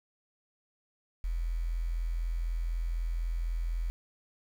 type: tone with quantisation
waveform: sine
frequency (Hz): 42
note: E1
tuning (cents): +33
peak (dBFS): -29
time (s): 1.24-3.9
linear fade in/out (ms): 0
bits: 9
effects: none